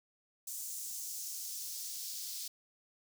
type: noise with high-pass filter sweep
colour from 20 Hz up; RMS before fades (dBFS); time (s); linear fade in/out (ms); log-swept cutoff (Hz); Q
white; -42; 0.47-2.48; 5; 7100 to 4600; 1.8
effects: none